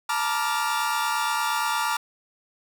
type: chord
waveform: 40% pulse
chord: Bb major seventh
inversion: third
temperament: equal with one note detuned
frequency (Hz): 880 / 948.6 / 1174.7 / 1396.9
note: A5 / Bb5 / D6 / F6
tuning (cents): 0 / +30 / 0 / 0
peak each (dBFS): -28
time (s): 0.09-1.97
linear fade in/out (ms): 5
effects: none